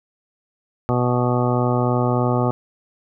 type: harmonic tone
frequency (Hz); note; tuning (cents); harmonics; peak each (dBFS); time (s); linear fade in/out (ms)
123.3; B2; -2; 1 / 2 / 3 / 4 / 5 / 6 / 7 / 9 / 10; -20 / -23 / -25 / -26 / -27 / -28 / -28 / -30 / -30; 0.89-2.51; 0
effects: none